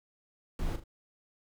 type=noise with echo; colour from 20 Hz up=brown; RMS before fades=-33 dBFS; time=0.59-0.76 s; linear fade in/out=2 ms; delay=39 ms; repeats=2; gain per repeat=-9 dB; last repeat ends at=0.838 s; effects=none